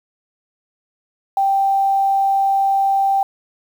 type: tone with quantisation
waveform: sine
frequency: 784 Hz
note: G5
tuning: in tune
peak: -13 dBFS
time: 1.37-3.23 s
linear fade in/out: 2 ms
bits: 7
effects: none